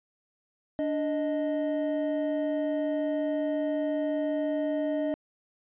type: tone pair together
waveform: triangle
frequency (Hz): 293.2 / 621.3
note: D4 / D#5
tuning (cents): -3 / -3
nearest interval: octave + minor second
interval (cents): 1300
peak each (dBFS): -27 / -27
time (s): 0.79-5.14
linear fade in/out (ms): 0
effects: resampled to 8000 Hz